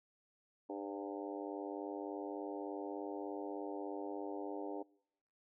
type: harmonic tone with a mistuned harmonic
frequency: 100.1 Hz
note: G2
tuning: 37 cents sharp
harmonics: 3 / 4 / 5 / 6 / 7 / 8 / 9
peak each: -44 / -46 / -48 / -50 / -51 / -52 / -53 dBFS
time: 0.69-4.83 s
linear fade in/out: 10 ms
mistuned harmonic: 6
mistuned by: -49 cents
effects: noise-tail reverb RT60 0.8 s tail -26 dB re dry